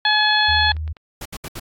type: harmonic tone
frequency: 850 Hz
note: G#5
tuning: 40 cents sharp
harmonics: 1 / 2 / 3 / 4 / 5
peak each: -20 / -18 / -28 / -20 / -22 dBFS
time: 0.05-0.72 s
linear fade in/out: 2 ms
type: tone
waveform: sine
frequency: 77.78 Hz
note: D#2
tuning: in tune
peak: -23 dBFS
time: 0.48-0.93 s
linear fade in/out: 10 ms
type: clicks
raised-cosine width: 0.3 ms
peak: -26 dBFS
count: 4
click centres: 0.703 / 0.767 / 0.878 / 0.968 s
type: noise bursts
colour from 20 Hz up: pink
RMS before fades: -31 dBFS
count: 4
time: 1.21-1.597 s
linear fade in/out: 5 ms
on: 45 ms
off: 69 ms
effects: AAC 64 kbps